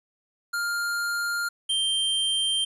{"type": "tone pair in turn", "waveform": "square", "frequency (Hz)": [1403, 3150], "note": ["F6", "G7"], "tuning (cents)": [8, 8], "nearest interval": "octave + major second", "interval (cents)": 1400, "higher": "second", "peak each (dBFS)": [-26, -23], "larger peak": "second", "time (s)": [[0.53, 1.49], [1.69, 2.65]], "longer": "neither", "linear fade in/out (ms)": 10, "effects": ["resampled to 32000 Hz", "10-bit"]}